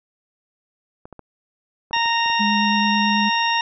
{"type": "clicks", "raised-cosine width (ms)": 1, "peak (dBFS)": -24, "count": 8, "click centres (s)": [1.055, 1.127, 1.193, 1.91, 1.965, 2.059, 2.261, 2.3]}
{"type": "harmonic tone", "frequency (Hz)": 927, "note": "A#5", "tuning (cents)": -10, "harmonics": [1, 2, 3, 4, 6], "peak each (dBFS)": [-20, -24, -24, -27, -29], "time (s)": [1.93, 3.61], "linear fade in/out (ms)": 2}
{"type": "tone with vibrato", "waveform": "sine", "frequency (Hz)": 207.7, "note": "G#3", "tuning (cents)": 0, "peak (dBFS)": -20, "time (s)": [2.39, 3.3], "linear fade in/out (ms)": 20, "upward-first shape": "sine", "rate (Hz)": 9.2, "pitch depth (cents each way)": 12}
{"effects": []}